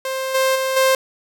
sawtooth tone with level steps, 527 Hz, C5, 12 cents sharp, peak -18 / -11 / -15 / -9 dBFS, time 0.05-0.95 s, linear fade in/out 2 ms, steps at 0.34 / 0.55 / 0.76 s, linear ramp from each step 10 ms, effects none

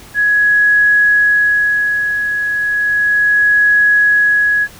sine tone with tremolo, 1674 Hz, G#6, 13 cents sharp, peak -7 dBFS, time 0.14-4.68 s, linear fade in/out 50 ms, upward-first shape sine, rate 0.34 Hz, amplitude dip 55%, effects pink hiss -38 dBFS RMS until 4.79 s

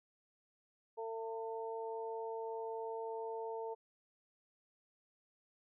harmonic tone, 225.2 Hz, A3, 40 cents sharp, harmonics 2 / 3 / 4, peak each -41 / -49 / -45 dBFS, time 0.97-3.75 s, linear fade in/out 20 ms, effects none

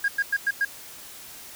sine tone bursts, 1630 Hz, G#6, 33 cents flat, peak -18 dBFS, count 5, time 0.04-0.65 s, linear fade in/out 5 ms, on 42 ms, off 100 ms, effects tanh soft clip ceiling -17 dBFS + white hiss -43 dBFS RMS until 1.55 s

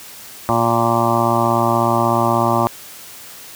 harmonic tone, 116.54 Hz, A#2, in tune, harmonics 1 / 2 / 3 / 5 / 6 / 7 / 8 / 9 / 10, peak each -22 / -22 / -22 / -22 / -22 / -22 / -22 / -22 / -22 dBFS, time 0.49-2.67 s, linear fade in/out 0 ms, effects white hiss -37 dBFS RMS until 3.55 s + high-pass 60 Hz 12 dB/octave

